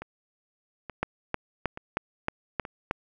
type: two click trains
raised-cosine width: 0.5 ms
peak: -11 / -22 dBFS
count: 7 / 4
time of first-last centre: 1.03-2.911 / 0.02-2.652 s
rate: 3.19 / 1.14 Hz
effects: none